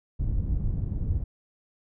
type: low-pass noise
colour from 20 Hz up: pink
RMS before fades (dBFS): -27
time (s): 0.19-1.24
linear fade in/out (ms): 10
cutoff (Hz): 120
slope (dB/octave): 12
effects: none